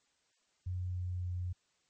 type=tone with pitch glide; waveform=sine; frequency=90.8 to 89.6 Hz; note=F#2 to F2; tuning=-32 to +45 cents; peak=-34 dBFS; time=0.66-1.53 s; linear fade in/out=10 ms; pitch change=-23 cents; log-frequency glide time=0.8-1.32 s; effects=white hiss -75 dBFS RMS until 1.89 s + MP3 32 kbps